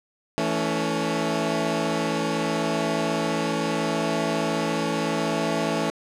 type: chord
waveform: 15% pulse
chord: A major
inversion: second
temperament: equal with one note detuned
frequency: 164.81 / 220 / 281.4 Hz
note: E3 / A3 / C#4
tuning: 0 / 0 / +26 cents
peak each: -21 dBFS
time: 0.38-5.9 s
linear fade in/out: 0 ms
effects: low-pass 8000 Hz 12 dB/octave